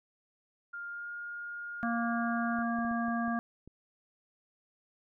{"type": "tone with pitch glide", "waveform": "sine", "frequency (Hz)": [1404, 1419.5], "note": ["F6", "F6"], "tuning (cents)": [9, 28], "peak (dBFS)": -38, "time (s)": [0.73, 2.63], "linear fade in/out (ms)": 10, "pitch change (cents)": 19, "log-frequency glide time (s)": [0.87, 1.1]}
{"type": "harmonic tone", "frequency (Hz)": 233.1, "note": "A#3", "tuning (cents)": 0, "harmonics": [1, 3, 5, 7], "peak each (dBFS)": [-31, -36, -38, -39], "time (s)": [1.83, 3.39], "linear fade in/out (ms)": 0}
{"type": "clicks", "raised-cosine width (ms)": 3, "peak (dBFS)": -37, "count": 7, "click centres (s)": [2.588, 2.787, 2.85, 2.913, 3.083, 3.28, 3.676]}
{"effects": []}